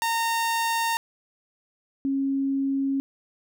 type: tone pair in turn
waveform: sawtooth / sine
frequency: 918 / 272.9 Hz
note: A#5 / C#4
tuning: -27 / -27 cents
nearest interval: octave + major sixth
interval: 2100 cents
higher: first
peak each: -19 / -22 dBFS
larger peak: first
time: 0.02-0.97 / 2.05-3 s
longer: neither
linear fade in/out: 0 ms
effects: none